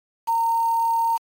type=tone with quantisation; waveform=sine; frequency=918 Hz; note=A#5; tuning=27 cents flat; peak=-18 dBFS; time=0.27-1.18 s; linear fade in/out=20 ms; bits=6; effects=AAC 48 kbps